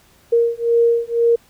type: beating tone pair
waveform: sine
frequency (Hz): 466.2 / 468.2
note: A#4 / A#4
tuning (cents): 0 / +8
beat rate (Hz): 2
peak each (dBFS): -16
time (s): 0.32-1.36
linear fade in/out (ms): 10
effects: pink hiss -53 dBFS RMS until 1.49 s